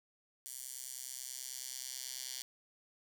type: tone with high-pass filter sweep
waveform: 10% pulse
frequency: 129.3 Hz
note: C3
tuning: 20 cents flat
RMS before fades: -45 dBFS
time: 0.46-2.42 s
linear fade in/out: 0 ms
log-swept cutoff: 8100 to 4700 Hz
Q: 1.3
effects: none